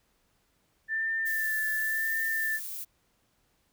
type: tone with vibrato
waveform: sine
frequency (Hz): 1770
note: A6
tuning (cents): +10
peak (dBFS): -27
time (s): 0.88-2.6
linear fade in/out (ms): 50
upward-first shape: sine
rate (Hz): 0.93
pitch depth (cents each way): 26
type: noise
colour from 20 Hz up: violet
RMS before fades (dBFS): -38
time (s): 1.25-2.85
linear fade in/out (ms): 20
effects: pink hiss -71 dBFS RMS until 3.72 s